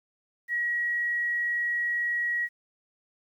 sine tone, 1909 Hz, A#6, 41 cents sharp, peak -25 dBFS, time 0.48-2.49 s, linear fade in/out 50 ms, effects 10-bit

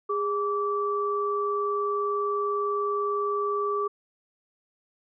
sine tone pair together, 409.8 / 1159 Hz, G#4 / D6, -23 / -23 cents, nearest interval octave + tritone, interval 1800 cents, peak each -27 dBFS, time 0.09-3.88 s, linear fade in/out 10 ms, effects none

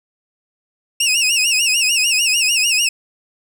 20% pulse tone with vibrato, 2676 Hz, E7, 25 cents sharp, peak -8 dBFS, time 1-2.89 s, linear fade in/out 5 ms, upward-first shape sine, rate 6.7 Hz, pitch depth 130 cents each way, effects none

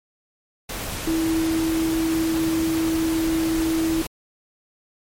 sine tone in noise, 324.1 Hz, E4, 29 cents flat, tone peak -19 dBFS, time 1.07-4.02 s, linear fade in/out 5 ms, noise pink, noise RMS -30 dBFS, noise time 0.69-4.07 s, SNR +8 dB, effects MP3 64 kbps

